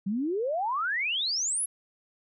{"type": "exponential sweep", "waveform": "sine", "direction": "up", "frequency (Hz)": [185, 11360], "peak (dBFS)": -26, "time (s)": [0.06, 1.66], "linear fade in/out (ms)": 10, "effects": []}